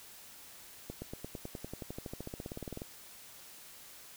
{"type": "accelerating click train", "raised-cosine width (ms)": 2, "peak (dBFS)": -27, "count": 26, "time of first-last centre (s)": [0.9, 2.819], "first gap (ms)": 120, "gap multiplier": 0.96, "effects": ["white hiss -53 dBFS RMS until 4.16 s"]}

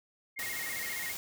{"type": "tone with vibrato", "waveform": "sine", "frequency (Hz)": 2000, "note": "B6", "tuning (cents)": 21, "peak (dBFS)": -37, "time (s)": [0.36, 1.13], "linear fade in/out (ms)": 20, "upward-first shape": "square", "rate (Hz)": 15, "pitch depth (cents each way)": 110}
{"type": "noise", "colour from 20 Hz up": "white", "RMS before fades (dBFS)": -39, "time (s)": [0.39, 1.17], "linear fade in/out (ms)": 0}
{"effects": []}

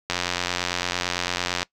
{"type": "click train", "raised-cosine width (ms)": 0.2, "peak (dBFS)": -6, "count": 137, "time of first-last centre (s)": [0.1, 1.63], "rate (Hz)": 88.9, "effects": ["noise-tail reverb RT60 0.1 s tail -22 dB re dry"]}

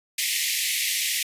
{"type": "high-pass noise", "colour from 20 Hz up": "pink", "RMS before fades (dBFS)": -25, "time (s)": [0.18, 1.23], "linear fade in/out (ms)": 5, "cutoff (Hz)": 1900, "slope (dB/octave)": 96, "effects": ["resampled to 32000 Hz"]}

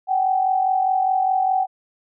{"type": "tone pair together", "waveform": "sine", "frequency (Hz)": [755.1, 800], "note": ["F#5", "G5"], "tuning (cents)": [35, 35], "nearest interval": "minor second", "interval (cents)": 100, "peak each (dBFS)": [-17, -24], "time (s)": [0.07, 1.67], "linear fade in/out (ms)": 50, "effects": []}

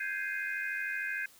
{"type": "chord", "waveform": "sine", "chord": "Ab major seventh", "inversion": "third", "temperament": "equal", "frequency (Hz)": [1568, 1661.2, 2093, 2489], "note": ["G6", "Ab6", "C7", "Eb7"], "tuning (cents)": [0, 0, 0, 0], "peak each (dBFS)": [-36, -38, -40, -40], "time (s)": [0, 1.26], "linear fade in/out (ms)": 5, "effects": ["white hiss -59 dBFS RMS until 1.39 s"]}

